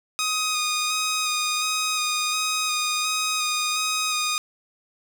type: tone with vibrato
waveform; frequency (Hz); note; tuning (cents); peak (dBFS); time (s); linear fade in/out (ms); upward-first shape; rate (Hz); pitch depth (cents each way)
10% pulse; 1244.5; D#6; 0; -14; 0.19-4.38; 0; square; 1.4; 16
effects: none